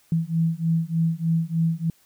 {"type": "beating tone pair", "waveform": "sine", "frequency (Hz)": [162.7, 166], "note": ["E3", "E3"], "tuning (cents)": [-22, 12], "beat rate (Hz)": 3.3, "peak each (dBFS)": [-23, -23], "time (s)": [0.12, 1.9], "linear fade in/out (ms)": 2, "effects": ["white hiss -60 dBFS RMS until 2.05 s"]}